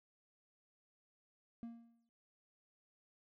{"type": "tone with exponential decay", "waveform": "triangle", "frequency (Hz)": 232.4, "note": "A#3", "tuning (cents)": -5, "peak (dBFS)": -40, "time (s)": [1.63, 2.09], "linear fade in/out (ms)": 0, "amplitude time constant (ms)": 98, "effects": []}